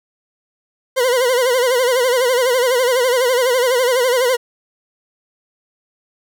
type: tone with vibrato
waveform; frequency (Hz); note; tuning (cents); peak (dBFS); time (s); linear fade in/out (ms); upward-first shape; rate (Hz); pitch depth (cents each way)
40% pulse; 501; B4; +25; -12; 0.96-4.37; 20; sine; 12; 96
effects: none